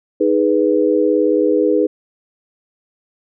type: chord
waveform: sine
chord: G# minor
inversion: second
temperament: equal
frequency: 311.1 / 415.3 / 493.9 Hz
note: D#4 / G#4 / B4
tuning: 0 / 0 / 0 cents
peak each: -16 dBFS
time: 0.2-1.87 s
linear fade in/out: 10 ms
effects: none